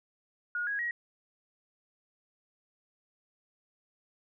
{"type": "tone with pitch steps", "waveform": "sine", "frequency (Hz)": [1440, 1654.1, 1900.1], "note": ["F#6", "G#6", "A#6"], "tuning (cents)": [-47, -7, 33], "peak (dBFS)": -30, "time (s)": [0.55, 0.91], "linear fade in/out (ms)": 2, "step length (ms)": 120, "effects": []}